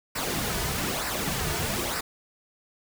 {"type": "noise with flanger", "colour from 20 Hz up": "pink", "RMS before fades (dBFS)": -29, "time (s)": [0.15, 2.01], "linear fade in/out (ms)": 10, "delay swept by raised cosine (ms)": [0.3, 3.8], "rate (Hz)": 1.1, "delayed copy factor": -0.6, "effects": []}